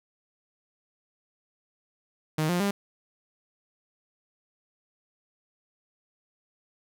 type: tone with pitch steps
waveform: sawtooth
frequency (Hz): 155.56 / 176.64 / 200.6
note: D#3 / F3 / G3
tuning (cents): 0 / +20 / +40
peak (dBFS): -20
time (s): 2.38-2.71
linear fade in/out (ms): 5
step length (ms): 110
effects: none